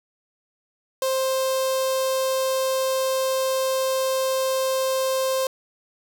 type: tone with notch filter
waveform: sawtooth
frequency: 526 Hz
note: C5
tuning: 9 cents sharp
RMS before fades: -23 dBFS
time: 1.02-5.47 s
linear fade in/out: 2 ms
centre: 1900 Hz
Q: 0.88
effects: none